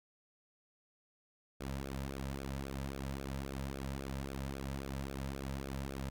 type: tone with flanger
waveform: sawtooth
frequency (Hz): 67.9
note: C#2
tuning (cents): -35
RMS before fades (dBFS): -41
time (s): 1.6-6.1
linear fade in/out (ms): 10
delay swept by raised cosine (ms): 0.99 to 2.79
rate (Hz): 3.7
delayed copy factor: -0.75
effects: none